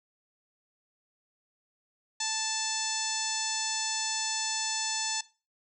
harmonic tone with a mistuned harmonic, 880 Hz, A5, in tune, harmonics 1 / 2 / 3 / 4 / 5 / 6 / 7 / 8 / 9, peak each -38 / -40 / -41 / -38 / -37 / -38 / -36 / -37 / -39 dBFS, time 2.2-5.21 s, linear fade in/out 5 ms, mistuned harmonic 5, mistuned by -22 cents, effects noise-tail reverb RT60 0.3 s tail -18 dB re dry

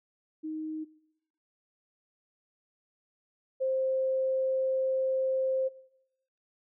sine tone pair in turn, 312.6 / 525.7 Hz, D#4 / C5, +8 / +8 cents, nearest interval major sixth, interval 900 cents, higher second, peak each -33 / -26 dBFS, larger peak second, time 0.43-0.85 / 3.6-5.69 s, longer second, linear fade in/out 20 ms, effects noise-tail reverb RT60 0.9 s tail -21 dB re dry

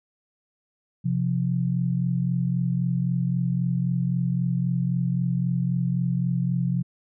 sine tone pair together, 130.81 / 174.61 Hz, C3 / F3, 0 / 0 cents, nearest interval perfect fourth, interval 500 cents, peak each -24 dBFS, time 1.04-6.83 s, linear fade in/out 20 ms, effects none

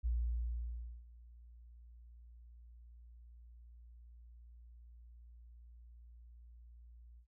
sine tone with ADSR envelope, 58.7 Hz, A#1, 13 cents sharp, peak -31 dBFS, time 0.03-7.27 s, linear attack 27 ms, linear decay 980 ms, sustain -23 dB, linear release 90 ms, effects none

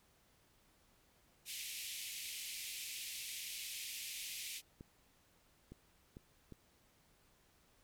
pink band-pass noise, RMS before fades -46 dBFS, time 1.45-4.62 s, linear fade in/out 50 ms, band 2200 to 15000 Hz, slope 48 dB/octave
clicks, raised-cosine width 3 ms, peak -38 dBFS, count 4, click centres 4.809 / 5.72 / 6.169 / 6.523 s
effects pink hiss -71 dBFS RMS until 7.83 s

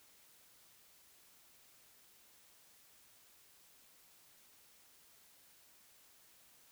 silence, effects white hiss -65 dBFS RMS until 6.71 s

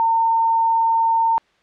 sine tone, 909 Hz, A#5, 44 cents flat, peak -14 dBFS, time 0-1.38 s, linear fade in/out 0 ms, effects white hiss -59 dBFS RMS until 1.62 s + low-pass 3000 Hz 12 dB/octave

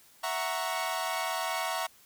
sawtooth chord, F# dominant seventh, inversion third, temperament equal, 659.3 / 740 / 932.3 / 1108.7 Hz, E5 / F#5 / A#5 / C#6, 0 / 0 / 0 / 0 cents, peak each -32 dBFS, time 0.23-1.87 s, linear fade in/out 10 ms, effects white hiss -59 dBFS RMS until 2.05 s

